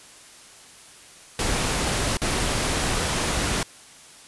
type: noise with dropouts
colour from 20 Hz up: pink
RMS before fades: -24 dBFS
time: 1.39-3.63 s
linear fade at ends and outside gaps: 2 ms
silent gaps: 2.171-2.217 s
effects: white hiss -47 dBFS RMS until 4.27 s + resampled to 24000 Hz